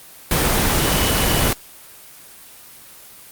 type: tone in noise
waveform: sine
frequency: 2960 Hz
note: F#7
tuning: in tune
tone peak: -26 dBFS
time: 0.79-1.48 s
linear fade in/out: 2 ms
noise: pink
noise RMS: -17 dBFS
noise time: 0.31-1.53 s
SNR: -12 dB
effects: white hiss -42 dBFS RMS until 3.31 s + Opus 24 kbps